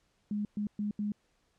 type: tone bursts at uneven times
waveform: sine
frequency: 207.7 Hz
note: G#3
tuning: in tune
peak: -30 dBFS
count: 4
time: 0.31-0.45 / 0.57-0.67 / 0.79-0.91 / 0.99-1.12 s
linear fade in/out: 2 ms
effects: pink hiss -73 dBFS RMS until 1.58 s + low-pass 8000 Hz 12 dB/octave